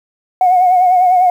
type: tone with vibrato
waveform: sine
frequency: 729 Hz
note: F#5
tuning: 26 cents flat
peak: -6 dBFS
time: 0.41-1.3 s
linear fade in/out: 2 ms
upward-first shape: sine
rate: 10 Hz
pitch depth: 49 cents each way
effects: tanh soft clip ceiling -2 dBFS + 7-bit